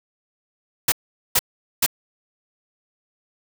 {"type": "noise bursts", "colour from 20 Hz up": "white", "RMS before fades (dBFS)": -17, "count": 3, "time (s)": [0.88, 1.863], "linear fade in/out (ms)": 5, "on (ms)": 41, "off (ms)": 430, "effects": []}